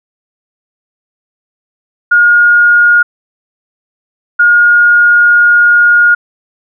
sine tone pair in turn, 1429 / 1429 Hz, F6 / F6, +39 / +39 cents, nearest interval unison, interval 0 cents, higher neither, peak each -3 dBFS, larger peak neither, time 2.11-3.03 / 4.39-6.15 s, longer second, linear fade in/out 10 ms, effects none

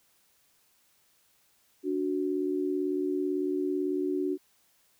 sine tone pair together, 291.1 / 369.1 Hz, D4 / F#4, -15 / -4 cents, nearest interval major third, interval 411 cents, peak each -30 / -29 dBFS, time 1.83-4.38 s, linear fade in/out 50 ms, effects white hiss -67 dBFS RMS until 4.99 s

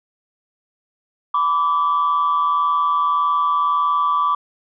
sine tone pair together, 998 / 1159.7 Hz, B5 / D6, +18 / -22 cents, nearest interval minor third, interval 260 cents, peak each -20 / -15 dBFS, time 1.34-4.35 s, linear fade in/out 5 ms, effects tanh soft clip ceiling -10 dBFS

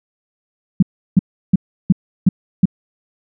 sine tone bursts, 185.9 Hz, F#3, 8 cents sharp, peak -5 dBFS, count 6, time 0.8-2.656 s, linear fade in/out 5 ms, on 26 ms, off 340 ms, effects none

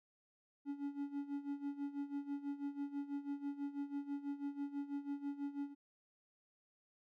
triangle tone with tremolo, 283.3 Hz, C#4, 38 cents sharp, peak -35 dBFS, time 0.65-5.75 s, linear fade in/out 50 ms, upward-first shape sine, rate 6.1 Hz, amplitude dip 80%, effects none

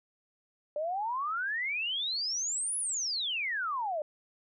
sine exponential two-way sweep, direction up then down, 580 to 10548 to 580 Hz, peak -30 dBFS, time 0.76-4.02 s, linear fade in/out 2 ms, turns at 2.78 s, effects none

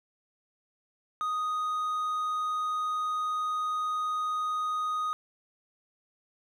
triangle tone, 1244.5 Hz, D#6, in tune, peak -26 dBFS, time 1.21-5.13 s, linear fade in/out 0 ms, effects none

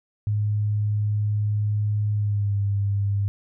sine tone with pitch glide, 104.8 to 100.41 Hz, G#2 to G2, +16 to +42 cents, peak -20 dBFS, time 0.27-3.28 s, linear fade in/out 0 ms, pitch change -74 cents, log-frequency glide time 2.13-2.59 s, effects none

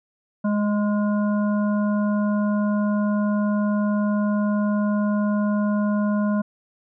harmonic tone with a mistuned harmonic, 207.7 Hz, G#3, in tune, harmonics 1 / 3 / 5 / 7, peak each -19 / -29 / -33 / -36 dBFS, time 0.44-6.42 s, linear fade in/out 10 ms, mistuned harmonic 7, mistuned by -23 cents, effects none

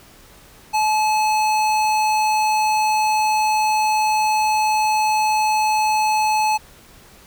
square tone with notch filter, 860 Hz, A5, 40 cents flat, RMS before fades -18 dBFS, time 0.73-6.58 s, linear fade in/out 20 ms, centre 12000 Hz, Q 1.2, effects pink hiss -47 dBFS RMS until 7.26 s

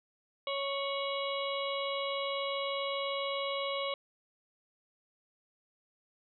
harmonic tone with a mistuned harmonic, 554.4 Hz, C#5, in tune, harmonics 1 / 2 / 4 / 5 / 6 / 7, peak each -35 / -38 / -41 / -42 / -43 / -43 dBFS, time 0.47-3.94 s, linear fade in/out 2 ms, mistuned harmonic 5, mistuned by +74 cents, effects none

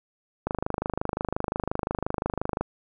click train, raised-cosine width 1 ms, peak -12 dBFS, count 56, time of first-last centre 0.47-2.61 s, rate 25.7 Hz, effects none

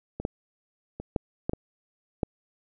clicks, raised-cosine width 2 ms, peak -20 / -13 / -22 / -11 / -13 / -16 / -11 dBFS, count 7, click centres 0.2 / 0.251 / 1 / 1.162 / 1.495 / 1.534 / 2.232 s, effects none

